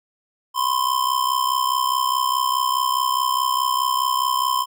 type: ring-modulated tone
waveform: square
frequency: 1037 Hz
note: C6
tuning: 16 cents flat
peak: -16 dBFS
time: 0.54-4.66 s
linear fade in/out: 50 ms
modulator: 32.4 Hz
effects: none